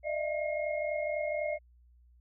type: tone cluster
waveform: sine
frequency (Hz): 600 / 644 / 672 / 2147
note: D5 / E5 / E5 / C7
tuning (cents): +37 / -41 / +33 / +44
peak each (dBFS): -32 / -39 / -38 / -39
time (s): 0.03-1.59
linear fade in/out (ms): 50
effects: added 60 Hz sine -58 dBFS peak until 2.2 s